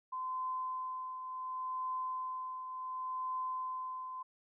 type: tone with tremolo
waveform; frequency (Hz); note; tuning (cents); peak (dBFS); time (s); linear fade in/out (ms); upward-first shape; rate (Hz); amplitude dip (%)
sine; 1028; C6; -31; -34; 0.12-4.23; 10; triangle; 0.69; 55
effects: none